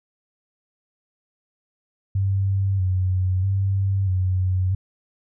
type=tone with vibrato; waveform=sine; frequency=95 Hz; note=F#2; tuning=46 cents sharp; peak=-18 dBFS; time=2.15-4.75 s; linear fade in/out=5 ms; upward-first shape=square; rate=0.78 Hz; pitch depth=44 cents each way; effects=none